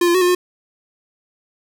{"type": "tone with pitch steps", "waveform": "square", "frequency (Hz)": [349.8, 344.8, 371.3, 355.8, 360], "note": ["F4", "F4", "F#4", "F4", "F#4"], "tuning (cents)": [3, -22, 6, 32, -47], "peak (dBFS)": -13, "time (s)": [0.01, 0.35], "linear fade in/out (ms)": 5, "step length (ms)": 68, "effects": []}